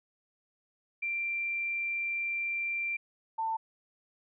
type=tone pair in turn; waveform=sine; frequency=2362 / 893.5 Hz; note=D7 / A5; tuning=+9 / +26 cents; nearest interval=octave + perfect fourth; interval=1683 cents; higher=first; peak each=-30 / -29 dBFS; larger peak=second; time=1.02-2.97 / 3.38-3.57 s; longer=first; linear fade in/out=10 ms; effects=none